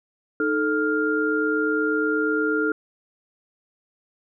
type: tone cluster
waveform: sine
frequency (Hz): 308.7 / 437 / 1402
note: D#4 / A4 / F6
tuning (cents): -14 / -12 / +6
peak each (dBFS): -24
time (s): 0.4-2.72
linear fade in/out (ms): 2
effects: none

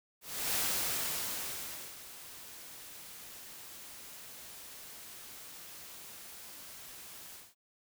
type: noise with ADSR envelope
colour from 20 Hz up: white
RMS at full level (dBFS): -32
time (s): 0.21-7.55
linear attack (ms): 340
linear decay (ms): 1400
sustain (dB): -17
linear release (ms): 210
effects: none

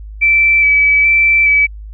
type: tone with vibrato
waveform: sine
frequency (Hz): 2311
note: D7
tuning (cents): -28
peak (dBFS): -7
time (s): 0.21-1.67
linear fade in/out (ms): 20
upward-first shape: square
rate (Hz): 1.2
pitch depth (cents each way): 15
effects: added 52 Hz sine -27 dBFS peak until 1.93 s

